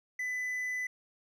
triangle tone with hard clipping, 2000 Hz, B6, 21 cents sharp, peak -33 dBFS, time 0.19-0.87 s, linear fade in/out 5 ms, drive 6 dB, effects none

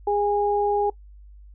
sine tone pair together, 410 / 820 Hz, G#4 / G#5, -22 / -22 cents, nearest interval octave, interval 1200 cents, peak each -22 dBFS, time 0.07-0.9 s, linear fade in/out 5 ms, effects noise-tail reverb RT60 0.1 s tail -22 dB re dry + added 50 Hz sine -43 dBFS peak until 1.54 s

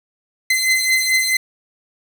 sawtooth beating tone pair, 2053 / 2057.6 Hz, C7 / C7, -33 / -30 cents, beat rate 4.6 Hz, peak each -13 / -16 dBFS, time 0.5-1.37 s, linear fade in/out 5 ms, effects 7-bit

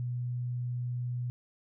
sine tone, 122.8 Hz, B2, 9 cents flat, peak -31 dBFS, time 0-1.3 s, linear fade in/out 0 ms, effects none

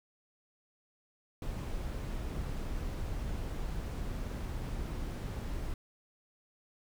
brown noise, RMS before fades -37 dBFS, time 1.42-5.74 s, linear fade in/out 2 ms, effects none

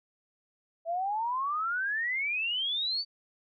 sine exponential sweep, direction up, 652 to 4629 Hz, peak -28 dBFS, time 0.85-3.05 s, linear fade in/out 50 ms, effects none

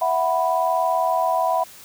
sine chord, E suspended second, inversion none, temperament equal, 659.3 / 740 / 987.8 Hz, E5 / F#5 / B5, 0 / 0 / 0 cents, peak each -22 dBFS, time 0.01-1.64 s, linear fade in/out 10 ms, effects white hiss -44 dBFS RMS until 1.84 s

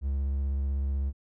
triangle tone with vibrato, 68.8 Hz, C#2, 12 cents flat, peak -24 dBFS, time 0.01-1.13 s, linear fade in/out 50 ms, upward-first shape square, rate 16 Hz, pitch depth 20 cents each way, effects none

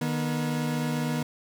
40% pulse tone pair together, 153.4 / 242.1 Hz, D#3 / B3, -24 / -34 cents, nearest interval minor sixth, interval 790 cents, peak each -28 dBFS, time 0.01-1.23 s, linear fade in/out 5 ms, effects none

